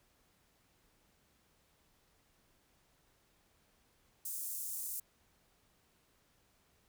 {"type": "high-pass noise", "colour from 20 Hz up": "pink", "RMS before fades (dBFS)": -41, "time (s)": [4.25, 5], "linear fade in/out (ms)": 5, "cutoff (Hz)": 8000, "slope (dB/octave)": 24, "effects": ["pink hiss -72 dBFS RMS until 6.88 s"]}